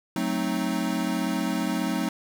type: chord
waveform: square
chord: F# diminished seventh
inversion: none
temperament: equal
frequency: 185 / 220 / 261.6 / 311.1 Hz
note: F#3 / A3 / C4 / Eb4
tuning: 0 / 0 / 0 / 0 cents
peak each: -31 dBFS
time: 0.16-2.09 s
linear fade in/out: 2 ms
effects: none